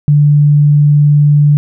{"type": "tone", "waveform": "sine", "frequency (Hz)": 146.83, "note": "D3", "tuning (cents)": 0, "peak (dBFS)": -4, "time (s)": [0.08, 1.57], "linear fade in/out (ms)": 0, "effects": []}